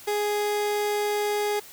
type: tone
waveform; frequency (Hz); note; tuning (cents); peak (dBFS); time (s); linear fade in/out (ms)
30% pulse; 415.3; G#4; 0; -21; 0.07-1.6; 10
effects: white hiss -46 dBFS RMS until 1.72 s